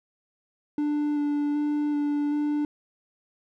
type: tone with vibrato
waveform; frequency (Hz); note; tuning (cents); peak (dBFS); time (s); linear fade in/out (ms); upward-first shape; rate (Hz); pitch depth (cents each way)
triangle; 293.7; D4; 0; -21; 0.78-2.65; 2; square; 1.3; 11
effects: none